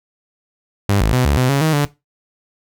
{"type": "tone with pitch steps", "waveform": "sawtooth", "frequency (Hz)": [100.5, 52.9, 126.4, 71.5, 127.4, 139.1, 157.8, 145.1], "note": ["G2", "G#1", "B2", "D2", "C3", "C#3", "D#3", "D3"], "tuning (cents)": [44, 33, 41, -46, -46, 6, 25, -21], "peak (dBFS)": -9, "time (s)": [0.89, 1.85], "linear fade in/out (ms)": 0, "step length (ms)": 120, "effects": ["noise-tail reverb RT60 0.2 s tail -17 dB re dry"]}